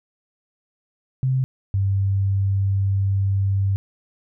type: tone pair in turn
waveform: sine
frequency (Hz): 130.7 / 97.91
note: C3 / G2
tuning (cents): -1 / -2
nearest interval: perfect fourth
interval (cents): 501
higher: first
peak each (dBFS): -17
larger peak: neither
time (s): 1.23-1.44 / 1.74-3.76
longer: second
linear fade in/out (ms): 0
effects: none